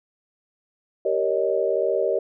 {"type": "chord", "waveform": "sine", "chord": "Eb dominant seventh", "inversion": "first", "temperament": "just", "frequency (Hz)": [388.9, 466.7, 560, 622.3], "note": ["G4", "Bb4", "Db5", "Eb5"], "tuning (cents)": [-14, 2, 18, 0], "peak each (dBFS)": -25, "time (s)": [1.05, 2.19], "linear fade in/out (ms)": 5, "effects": []}